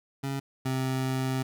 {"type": "tone pair in turn", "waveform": "25% pulse", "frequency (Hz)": [137, 131.12], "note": ["C#3", "C3"], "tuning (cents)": [-20, 4], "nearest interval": "minor second", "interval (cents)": 76, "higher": "first", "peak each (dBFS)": [-26, -23], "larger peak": "second", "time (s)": [[0.23, 0.4], [0.65, 1.43]], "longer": "second", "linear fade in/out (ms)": 10, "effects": []}